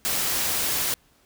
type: noise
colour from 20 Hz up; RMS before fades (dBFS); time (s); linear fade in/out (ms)
white; -25; 0.05-0.94; 0
effects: pink hiss -61 dBFS RMS until 1.25 s